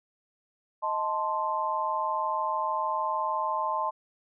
sine chord, A diminished, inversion second, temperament equal with one note detuned, 627.3 / 880 / 1046.5 Hz, Eb5 / A5 / C6, +14 / 0 / 0 cents, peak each -34 / -30 / -29 dBFS, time 0.82-3.91 s, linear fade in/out 20 ms, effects none

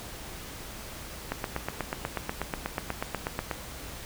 click train, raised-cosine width 0.5 ms, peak -14 dBFS, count 19, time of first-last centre 1.32-3.512 s, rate 8.21 Hz, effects added 59 Hz sine -48 dBFS peak until 4.05 s + pink hiss -42 dBFS RMS until 4.05 s

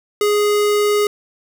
square tone, 415.3 Hz, G#4, in tune, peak -14 dBFS, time 0.21-1.07 s, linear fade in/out 2 ms, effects none

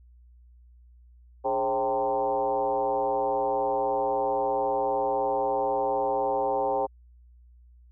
sine tone with frequency modulation, 659.3 Hz, E5, in tune, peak -23 dBFS, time 1.44-6.87 s, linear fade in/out 20 ms, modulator 123 Hz, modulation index 2.1, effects added 60 Hz sine -51 dBFS peak until 7.91 s

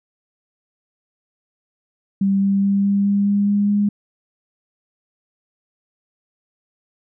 sine tone with pitch steps, 196 / 197.25 / 198.51 / 199.77 / 201 / 202.3 / 203.6 / 204.9 Hz, G3 / G3 / G3 / G3 / G3 / G#3 / G#3 / G#3, 0 / +11 / +22 / +33 / +44 / -45 / -34 / -23 cents, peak -14 dBFS, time 2.21-3.89 s, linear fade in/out 5 ms, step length 210 ms, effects none

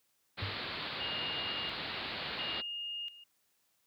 white low-pass noise, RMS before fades -40 dBFS, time 0.37-2.62 s, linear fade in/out 20 ms, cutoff 4500 Hz, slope 96 dB/octave
sine tone with exponential decay, 99.5 Hz, G2, 26 cents sharp, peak -30 dBFS, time 0.42-0.63 s, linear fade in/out 0 ms, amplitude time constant 45 ms
sine tone with tremolo, 2840 Hz, F7, 28 cents sharp, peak -37 dBFS, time 1-3.24 s, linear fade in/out 5 ms, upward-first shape square, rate 0.72 Hz, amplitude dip 80%
effects white hiss -75 dBFS RMS until 3.86 s + high-pass 60 Hz 12 dB/octave

